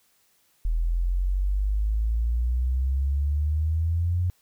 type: exponential sweep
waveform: sine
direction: up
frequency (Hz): 40 to 90.7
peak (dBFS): -21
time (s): 0.65-4.3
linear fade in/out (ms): 0
effects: white hiss -65 dBFS RMS until 4.41 s